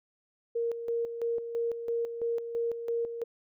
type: tone with tremolo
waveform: sine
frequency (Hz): 466.2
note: A#4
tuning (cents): 0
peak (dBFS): -27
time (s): 0.55-3.24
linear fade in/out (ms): 10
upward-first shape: square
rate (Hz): 3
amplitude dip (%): 60
effects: none